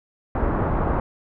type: low-pass noise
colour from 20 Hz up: pink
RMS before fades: -22 dBFS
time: 0.35-1 s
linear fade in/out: 2 ms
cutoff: 1300 Hz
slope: 24 dB/octave
effects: none